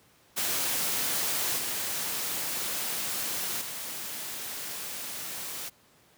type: noise with level steps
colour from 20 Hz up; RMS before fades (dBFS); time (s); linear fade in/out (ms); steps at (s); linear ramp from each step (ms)
white; -29 / -32 / -37; 0.36-5.7; 20; 1.58 / 3.61; 5
effects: pink hiss -61 dBFS RMS until 6.17 s + high-pass 100 Hz 12 dB/octave